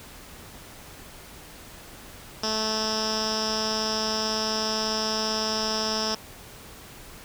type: tone with low-pass filter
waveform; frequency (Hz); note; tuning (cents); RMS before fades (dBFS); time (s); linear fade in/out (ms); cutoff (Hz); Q
10% pulse; 218.1; A3; -15; -27; 2.43-6.15; 5; 5300; 9.6
effects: pink hiss -45 dBFS RMS until 7.24 s